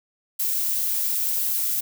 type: noise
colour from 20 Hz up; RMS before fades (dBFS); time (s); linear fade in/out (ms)
violet; -24; 0.39-1.81; 10
effects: none